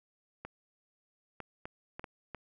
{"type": "clicks", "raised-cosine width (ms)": 0.5, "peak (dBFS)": -26, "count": 6, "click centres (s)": [0.45, 1.403, 1.655, 1.995, 2.042, 2.347], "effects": []}